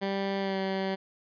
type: tone with pitch glide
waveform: 15% pulse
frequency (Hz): 196 to 191.97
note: G3 to G3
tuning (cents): 0 to -36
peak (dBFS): -22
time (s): 0.01-0.96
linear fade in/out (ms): 20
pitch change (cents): -36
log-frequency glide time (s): 0.39-0.58
effects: resampled to 11025 Hz